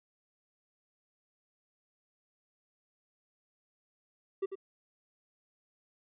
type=tone with echo; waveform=triangle; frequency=388.9 Hz; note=G4; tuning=14 cents flat; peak=-27 dBFS; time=4.42-4.46 s; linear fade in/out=10 ms; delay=95 ms; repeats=1; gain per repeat=-8 dB; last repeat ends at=4.555 s; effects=resampled to 8000 Hz